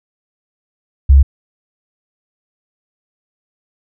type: tone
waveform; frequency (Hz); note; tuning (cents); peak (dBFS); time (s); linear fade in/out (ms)
sine; 68.4; C#2; -23; -3; 1.09-1.23; 10
effects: none